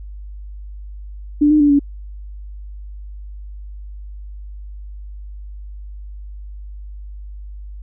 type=tone with pitch steps; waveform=sine; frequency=294.6 / 303.6 / 291 / 284.6 Hz; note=D4 / D#4 / D4 / C#4; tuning=+6 / -42 / -16 / +46 cents; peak=-9 dBFS; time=1.41-1.794 s; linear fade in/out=10 ms; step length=96 ms; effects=added 50 Hz sine -30 dBFS peak until 7.82 s